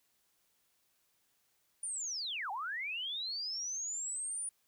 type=linear two-way sweep; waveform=sine; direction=down then up; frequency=9560 to 740 to 9560 Hz; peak=-36 dBFS; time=1.83-4.49 s; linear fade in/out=2 ms; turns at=2.51 s; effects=white hiss -75 dBFS RMS until 4.67 s